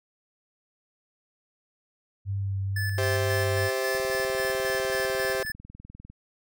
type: tone with vibrato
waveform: sine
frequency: 98 Hz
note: G2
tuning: in tune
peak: -26 dBFS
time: 2.25-3.7 s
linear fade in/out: 50 ms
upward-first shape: triangle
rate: 2.1 Hz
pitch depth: 18 cents each way
type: tone with tremolo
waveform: square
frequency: 1738 Hz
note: A6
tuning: 22 cents flat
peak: -30 dBFS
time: 2.76-5.52 s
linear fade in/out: 5 ms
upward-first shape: square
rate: 3.7 Hz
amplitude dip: 50%
type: chord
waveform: 40% pulse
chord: C major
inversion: second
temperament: just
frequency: 392.4 / 523.3 / 654.1 Hz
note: G4 / C5 / E5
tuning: +2 / 0 / -14 cents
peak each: -29 / -29 / -33 dBFS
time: 2.98-5.43 s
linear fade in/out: 2 ms
type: click train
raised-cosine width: 5 ms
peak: -33 dBFS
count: 44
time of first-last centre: 3.95-6.1 s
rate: 20 Hz
effects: none